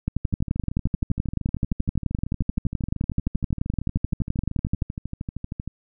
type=two click trains; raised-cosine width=5 ms; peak=-17 / -10 dBFS; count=71 / 56; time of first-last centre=0.25-5.676 / 0.08-4.821 s; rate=12.9 / 11.6 Hz; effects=none